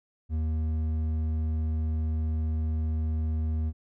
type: tone with hard clipping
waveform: sine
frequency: 78.8 Hz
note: D#2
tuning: 23 cents sharp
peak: -27 dBFS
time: 0.29-3.73 s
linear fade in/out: 50 ms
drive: 6 dB
effects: none